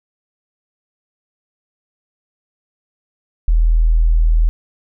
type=tone; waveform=sine; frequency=40.55 Hz; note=E1; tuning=28 cents flat; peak=-9 dBFS; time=3.48-4.49 s; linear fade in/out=0 ms; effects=none